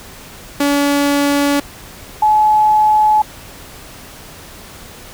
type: tone pair in turn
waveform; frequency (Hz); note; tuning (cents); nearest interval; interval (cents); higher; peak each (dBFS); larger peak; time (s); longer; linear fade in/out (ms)
sawtooth / sine; 285.1 / 854.3; C#4 / G#5; +49 / +49; octave + perfect fifth; 1900; second; -8; neither; 0.6-1.6 / 2.22-3.22; neither; 5
effects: pink hiss -36 dBFS RMS until 5.13 s